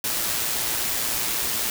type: noise with amplitude modulation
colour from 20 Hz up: white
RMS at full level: -24 dBFS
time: 0.04-1.7 s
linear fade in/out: 2 ms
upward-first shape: sine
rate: 116 Hz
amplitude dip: 30%
effects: none